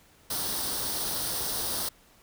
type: noise with comb filter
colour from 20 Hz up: white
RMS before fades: -31 dBFS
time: 0.3-1.89 s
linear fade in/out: 5 ms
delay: 0.21 ms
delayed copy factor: +0.65
effects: pink hiss -59 dBFS RMS until 2.22 s